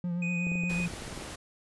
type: tone with vibrato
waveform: triangle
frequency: 174.61 Hz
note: F3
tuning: in tune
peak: -27 dBFS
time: 0.04-0.88 s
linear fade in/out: 2 ms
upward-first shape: triangle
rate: 8.2 Hz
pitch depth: 40 cents each way
type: tone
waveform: triangle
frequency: 2489 Hz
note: D#7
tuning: in tune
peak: -31 dBFS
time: 0.22-0.86 s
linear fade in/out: 5 ms
type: clicks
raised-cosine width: 2 ms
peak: -28 dBFS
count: 12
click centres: 0.469 / 0.518 / 0.555 / 0.636 / 0.713 / 0.801 / 0.937 / 1.022 / 1.079 / 1.128 / 1.176 / 1.223 s
type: noise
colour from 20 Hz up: pink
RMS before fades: -41 dBFS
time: 0.69-1.36 s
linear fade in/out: 10 ms
effects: resampled to 24000 Hz